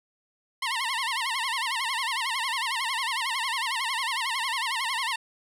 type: tone with vibrato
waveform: 15% pulse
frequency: 987.8 Hz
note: B5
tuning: in tune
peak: -20 dBFS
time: 0.62-5.16 s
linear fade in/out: 5 ms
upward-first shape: sine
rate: 11 Hz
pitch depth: 180 cents each way
effects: low-pass 10000 Hz 12 dB/octave